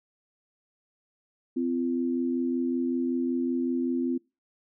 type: tone pair together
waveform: sine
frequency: 256.5 / 341.8 Hz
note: C4 / F4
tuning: -34 / -37 cents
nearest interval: perfect fourth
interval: 497 cents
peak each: -26 / -30 dBFS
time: 1.56-4.18 s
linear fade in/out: 10 ms
effects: noise-tail reverb RT60 0.3 s tail -26 dB re dry